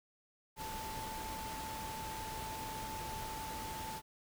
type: tone in noise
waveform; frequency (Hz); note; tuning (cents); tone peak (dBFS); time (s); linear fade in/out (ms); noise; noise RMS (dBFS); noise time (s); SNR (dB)
sine; 880; A5; 0; -43; 0.56-4.02; 50; pink; -45; 0.56-4.02; -1
effects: none